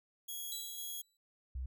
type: tone with tremolo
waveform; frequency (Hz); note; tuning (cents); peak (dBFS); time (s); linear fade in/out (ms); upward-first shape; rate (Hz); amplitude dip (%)
5% pulse; 3322; G#7; 0; -32; 0.28-1.02; 10; square; 2; 30
type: tone with exponential decay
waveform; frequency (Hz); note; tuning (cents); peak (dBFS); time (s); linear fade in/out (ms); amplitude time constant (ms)
20% pulse; 3951; B7; 0; -33; 0.52-1.17; 2; 140
type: tone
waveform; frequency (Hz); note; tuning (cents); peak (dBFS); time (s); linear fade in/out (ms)
sine; 64.3; C2; -30; -37; 1.55-1.66; 5
effects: none